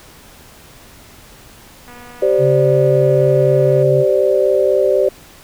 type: click train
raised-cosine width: 0.5 ms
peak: -25 dBFS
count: 474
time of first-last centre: 1.88-3.827 s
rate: 243 Hz
type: chord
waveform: sine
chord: G suspended fourth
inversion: none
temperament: equal with one note detuned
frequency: 387.7 / 523.3 / 587.3 Hz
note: G4 / C5 / D5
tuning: -19 / 0 / 0 cents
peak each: -15 dBFS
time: 2.22-5.09 s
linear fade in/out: 5 ms
type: tone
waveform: sine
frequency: 138.59 Hz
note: C#3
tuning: in tune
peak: -15 dBFS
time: 2.38-4.05 s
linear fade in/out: 50 ms
effects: pink hiss -42 dBFS RMS until 5.43 s